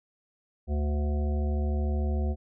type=harmonic tone; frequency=73.42 Hz; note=D2; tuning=in tune; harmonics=1 / 3 / 5 / 7 / 9 / 10; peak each=-25 / -35 / -39 / -42 / -44 / -45 dBFS; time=0.67-2.36 s; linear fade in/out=50 ms; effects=none